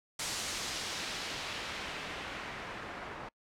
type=noise with low-pass filter sweep; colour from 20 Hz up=white; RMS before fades=-40 dBFS; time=0.19-3.29 s; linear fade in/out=5 ms; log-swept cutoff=7400 to 1300 Hz; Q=0.91; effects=noise-tail reverb RT60 0.1 s tail -26 dB re dry